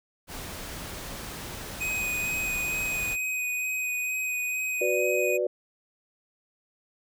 pink noise, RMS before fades -38 dBFS, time 0.27-3.17 s, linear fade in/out 50 ms
square tone with vibrato, 2502 Hz, D#7, 9 cents sharp, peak -28 dBFS, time 1.8-5.38 s, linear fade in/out 20 ms, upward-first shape sine, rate 2.2 Hz, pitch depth 13 cents each way
sine chord, B minor, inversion second, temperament equal, 370 / 493.9 / 587.3 Hz, F#4 / B4 / D5, 0 / 0 / 0 cents, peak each -28 dBFS, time 4.81-5.47 s, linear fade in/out 5 ms
effects none

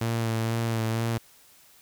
sawtooth tone with vibrato, 114 Hz, A#2, 38 cents flat, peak -21 dBFS, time 0.01-1.18 s, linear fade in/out 5 ms, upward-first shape sine, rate 2.1 Hz, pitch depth 25 cents each way, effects white hiss -56 dBFS RMS until 1.81 s

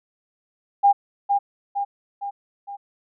sine tone with echo, 804 Hz, G5, 44 cents sharp, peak -11 dBFS, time 0.83-0.93 s, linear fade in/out 20 ms, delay 460 ms, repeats 4, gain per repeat -5 dB, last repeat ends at 2.77 s, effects none

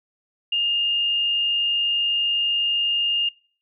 sine tone with frequency modulation, 2824 Hz, F7, 19 cents sharp, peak -19 dBFS, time 0.52-3.29 s, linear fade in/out 5 ms, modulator 100 Hz, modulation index 0.26, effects noise-tail reverb RT60 0.5 s tail -25 dB re dry

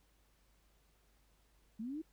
sine linear sweep, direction up, 207.7 to 329.6 Hz, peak -39 dBFS, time 1.79-2.02 s, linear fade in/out 10 ms, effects added 50 Hz sine -70 dBFS peak until 2.12 s + pink hiss -74 dBFS RMS until 2.12 s

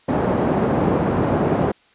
pink band-pass noise, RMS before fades -19 dBFS, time 0.08-1.72 s, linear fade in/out 10 ms, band 140 to 740 Hz, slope 12 dB/octave, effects white hiss -55 dBFS RMS until 1.94 s + resampled to 8000 Hz

